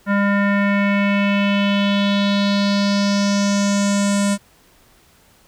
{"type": "tone with low-pass filter sweep", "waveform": "square", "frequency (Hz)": 201.1, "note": "G3", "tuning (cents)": 44, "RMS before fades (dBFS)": -17, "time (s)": [0.06, 4.38], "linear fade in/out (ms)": 50, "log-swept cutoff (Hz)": [1600, 8700], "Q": 3.5, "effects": ["pink hiss -53 dBFS RMS until 5.47 s"]}